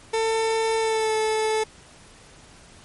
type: tone with pitch glide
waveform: 30% pulse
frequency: 447.3 to 436.3 Hz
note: A4 to A4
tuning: +28 to -15 cents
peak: -18 dBFS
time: 0.13-1.64 s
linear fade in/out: 10 ms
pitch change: -43 cents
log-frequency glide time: 0.78-1.14 s
effects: pink hiss -49 dBFS RMS until 2.84 s + MP3 48 kbps